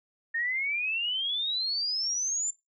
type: exponential sweep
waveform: sine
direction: up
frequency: 1815 to 7290 Hz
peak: -27 dBFS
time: 0.34-2.51 s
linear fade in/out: 10 ms
effects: noise-tail reverb RT60 0.2 s tail -21 dB re dry